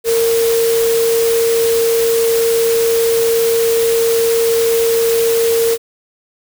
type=tone in noise; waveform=sine; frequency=459.4 Hz; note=A#4; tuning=25 cents flat; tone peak=-11 dBFS; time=0.04-5.78 s; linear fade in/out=50 ms; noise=white; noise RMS=-22 dBFS; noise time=0.04-5.78 s; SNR=+8 dB; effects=none